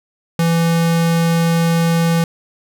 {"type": "tone", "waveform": "square", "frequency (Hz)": 166.9, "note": "E3", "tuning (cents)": 22, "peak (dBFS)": -13, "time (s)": [0.39, 2.24], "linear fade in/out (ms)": 2, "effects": []}